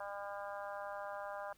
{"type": "harmonic tone", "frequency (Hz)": 201.4, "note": "G3", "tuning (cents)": 47, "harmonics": [3, 4, 5, 6, 7, 8], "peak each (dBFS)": [-45, -47, -49, -51, -52, -53], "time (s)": [0, 1.53], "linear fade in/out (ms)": 5, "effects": ["pink hiss -69 dBFS RMS until 1.57 s"]}